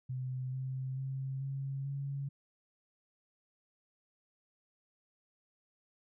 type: tone with pitch steps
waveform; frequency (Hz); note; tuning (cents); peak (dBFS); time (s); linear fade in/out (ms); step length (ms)
sine; 128.6 / 131.15 / 133.75 / 136.4 / 139.11; C3 / C3 / C3 / C#3 / C#3; -30 / +4 / +38 / -28 / +6; -35; 0.09-2.29; 10; 440
effects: none